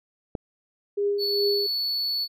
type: click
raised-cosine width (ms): 2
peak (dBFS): -16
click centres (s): 0.352
type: tone with tremolo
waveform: sine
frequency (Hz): 406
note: G#4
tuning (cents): -39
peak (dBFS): -20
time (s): 0.97-1.67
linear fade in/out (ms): 10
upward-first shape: triangle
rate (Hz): 2.5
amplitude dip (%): 65
type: tone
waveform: triangle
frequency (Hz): 4435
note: C#8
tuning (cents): 0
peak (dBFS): -23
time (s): 1.18-2.28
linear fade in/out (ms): 50
effects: none